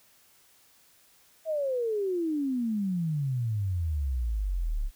sine exponential sweep, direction down, 654 to 33 Hz, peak -26 dBFS, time 1.45-4.91 s, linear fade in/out 50 ms, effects white hiss -61 dBFS RMS until 4.95 s

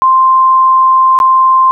sine tone with dropouts, 1046.5 Hz, C6, in tune, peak -4 dBFS, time 0.02-1.71 s, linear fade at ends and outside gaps 0 ms, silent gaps 1.189-1.201 s, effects none

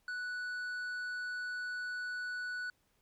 sine tone with tanh clipping, 1480 Hz, F#6, in tune, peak -38 dBFS, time 0.08-2.7 s, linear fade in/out 2 ms, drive 7 dB, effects pink hiss -75 dBFS RMS until 3.01 s

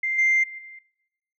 sine tone with level steps, 2093 Hz, C7, in tune, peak -22 / -15 / -32 / -39 dBFS, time 0.03-0.79 s, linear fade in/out 5 ms, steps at 0.18 / 0.43 / 0.58 s, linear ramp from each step 10 ms, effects noise-tail reverb RT60 1.0 s tail -24 dB re dry + tanh soft clip ceiling -13 dBFS

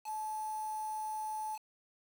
sine tone with quantisation, 863 Hz, A5, 34 cents flat, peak -36 dBFS, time 0.04-1.59 s, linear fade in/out 50 ms, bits 8, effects none

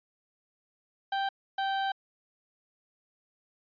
35% pulse tone pair in turn, 784 / 779.5 Hz, G5 / G5, 0 / -10 cents, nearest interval unison, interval 10 cents, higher first, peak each -26 dBFS, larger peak neither, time 1.12-1.29 / 1.58-1.92 s, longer second, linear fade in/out 5 ms, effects resampled to 11025 Hz

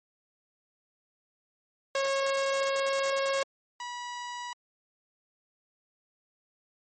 sawtooth tone pair in turn, 546 / 972.9 Hz, C#5 / B5, -26 / -26 cents, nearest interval minor seventh, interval 1000 cents, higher second, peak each -22 / -32 dBFS, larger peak first, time 1.95-3.43 / 3.8-4.53 s, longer first, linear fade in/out 2 ms, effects MP3 32 kbps

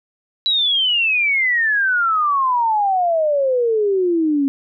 sine exponential sweep, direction down, 3957 to 270.6 Hz, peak -14 dBFS, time 0.46-4.48 s, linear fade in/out 0 ms, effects none

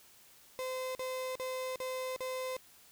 35% pulse tone bursts, 515 Hz, C5, 28 cents flat, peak -34 dBFS, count 5, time 0.59-2.566 s, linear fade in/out 0 ms, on 360 ms, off 44 ms, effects white hiss -60 dBFS RMS until 2.91 s

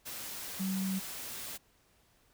sine tone in noise, 190.8 Hz, G3, 47 cents flat, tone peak -31 dBFS, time 0.59-1 s, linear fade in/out 20 ms, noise white, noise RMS -42 dBFS, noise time 0.05-1.58 s, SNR +8 dB, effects pink hiss -68 dBFS RMS until 2.33 s

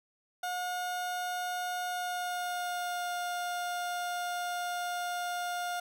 30% pulse tone with pitch glide, 720 to 708.9 Hz, F#5 to F5, -47 to +26 cents, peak -30 dBFS, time 0.43-5.8 s, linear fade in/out 5 ms, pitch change -27 cents, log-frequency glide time 1.87-3.15 s, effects none

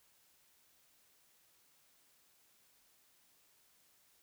silence, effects white hiss -70 dBFS RMS until 4.22 s

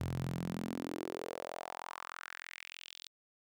sawtooth tone with high-pass filter sweep, 43.2 Hz, F1, 18 cents flat, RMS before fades -42 dBFS, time 0-3.09 s, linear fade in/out 10 ms, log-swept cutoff 100 to 4000 Hz, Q 3.4, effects none

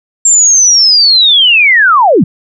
sine linear sweep, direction down, 7459 to 130.81 Hz, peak -3 dBFS, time 0.25-2.24 s, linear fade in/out 5 ms, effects none

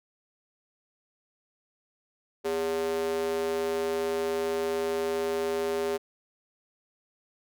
square tone with high-pass filter, 81.3 Hz, E2, 23 cents flat, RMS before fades -29 dBFS, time 2.44-5.98 s, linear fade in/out 20 ms, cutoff 420 Hz, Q 3.9, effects none

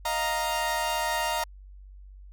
sawtooth chord, Eb suspended second, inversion none, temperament equal, 622.3 / 698.5 / 932.3 Hz, Eb5 / F5 / Bb5, 0 / 0 / 0 cents, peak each -29 / -29 / -24 dBFS, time 0.05-1.44 s, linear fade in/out 5 ms, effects added 48 Hz sine -44 dBFS peak until 2.32 s

